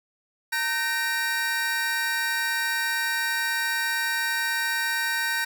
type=tone cluster; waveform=square; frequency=917 / 1538 / 1853 / 2372 / 3831 Hz; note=A#5 / G6 / A#6 / D7 / A#7; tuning=-29 / -33 / -11 / +17 / +47 cents; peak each=-35 / -28 / -29 / -37 / -36 dBFS; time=0.52-5.45 s; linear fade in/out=10 ms; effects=none